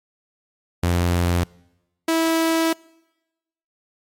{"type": "tone pair in turn", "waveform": "sawtooth", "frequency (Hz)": [87.31, 326.4], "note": ["F2", "E4"], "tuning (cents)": [0, -17], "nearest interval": "octave + major seventh", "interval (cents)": 2283, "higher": "second", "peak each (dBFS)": -13, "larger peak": "neither", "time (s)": [[0.83, 1.44], [2.08, 2.73]], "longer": "second", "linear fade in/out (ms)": 5, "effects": ["noise-tail reverb RT60 1.0 s tail -25 dB re dry", "MP3 64 kbps"]}